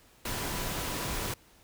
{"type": "tone in noise", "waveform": "sine", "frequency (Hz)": 988, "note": "B5", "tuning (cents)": 0, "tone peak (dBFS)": -45, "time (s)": [0.25, 1.34], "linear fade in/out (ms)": 5, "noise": "pink", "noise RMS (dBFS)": -34, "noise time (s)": [0.25, 1.34], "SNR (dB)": -14, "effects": ["pink hiss -60 dBFS RMS until 1.63 s"]}